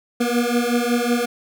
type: beating tone pair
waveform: 25% pulse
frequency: 237.4 / 242.8 Hz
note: A#3 / B3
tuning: +32 / -29 cents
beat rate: 5.4 Hz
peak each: -17 / -17 dBFS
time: 0.2-1.26 s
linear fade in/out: 10 ms
effects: none